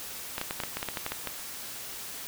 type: clicks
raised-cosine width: 0.3 ms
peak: -15 dBFS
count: 12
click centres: 0.381 / 0.414 / 0.509 / 0.602 / 0.636 / 0.77 / 0.829 / 0.887 / 0.972 / 1.064 / 1.12 / 1.273 s
effects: white hiss -40 dBFS RMS until 2.27 s